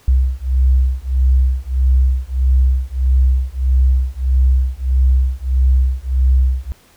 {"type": "beating tone pair", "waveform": "sine", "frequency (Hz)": [63.8, 65.4], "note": ["C2", "C2"], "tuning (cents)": [-43, 0], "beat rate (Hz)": 1.6, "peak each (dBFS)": -14, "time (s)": [0.08, 6.72], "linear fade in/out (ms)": 0, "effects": ["pink hiss -50 dBFS RMS until 6.96 s"]}